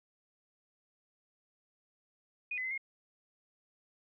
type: tone with pitch steps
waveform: sine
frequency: 2474 / 2022 / 2055 / 2142 Hz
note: D#7 / B6 / C7 / C7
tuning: -10 / +40 / -32 / +40 cents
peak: -34 dBFS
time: 2.51-2.778 s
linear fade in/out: 5 ms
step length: 67 ms
effects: none